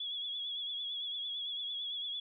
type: tone with vibrato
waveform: sine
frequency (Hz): 3374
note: G#7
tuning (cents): +27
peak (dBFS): -36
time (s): 0-2.2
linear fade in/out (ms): 5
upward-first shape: triangle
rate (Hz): 8.9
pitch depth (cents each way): 57
effects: none